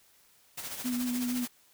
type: noise with tremolo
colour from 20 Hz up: white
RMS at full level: -37 dBFS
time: 0.57-1.48 s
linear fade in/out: 10 ms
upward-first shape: sine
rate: 14 Hz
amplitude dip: 55%
type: tone with vibrato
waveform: sine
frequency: 246.9 Hz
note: B3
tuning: in tune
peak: -29 dBFS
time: 0.84-1.46 s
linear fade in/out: 20 ms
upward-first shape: triangle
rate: 6.3 Hz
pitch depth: 26 cents each way
effects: white hiss -63 dBFS RMS until 1.73 s